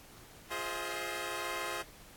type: chord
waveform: 10% pulse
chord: F minor seventh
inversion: none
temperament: equal with one note detuned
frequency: 349.2 / 415.3 / 523.3 / 636.4 Hz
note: F4 / Ab4 / C5 / Eb5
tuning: 0 / 0 / 0 / +39 cents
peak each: -33 dBFS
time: 0.5-1.83 s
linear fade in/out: 20 ms
effects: pink hiss -55 dBFS RMS until 2.16 s + AAC 64 kbps